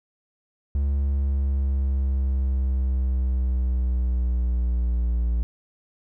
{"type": "linear sweep", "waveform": "triangle", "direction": "down", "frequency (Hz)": [70.2, 58.27], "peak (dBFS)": -18, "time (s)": [0.75, 5.43], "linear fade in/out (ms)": 0, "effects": []}